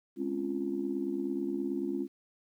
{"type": "chord", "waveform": "sine", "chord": "Db major seventh", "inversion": "second", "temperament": "just", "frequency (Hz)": [207.9, 259.9, 277.2, 346.5], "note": ["Ab3", "C4", "Db4", "F4"], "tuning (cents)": [2, -11, 0, -14], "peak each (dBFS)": [-38, -40, -34, -34], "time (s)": [0.16, 2.08], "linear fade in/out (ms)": 50, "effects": ["tanh soft clip ceiling -20 dBFS", "11-bit"]}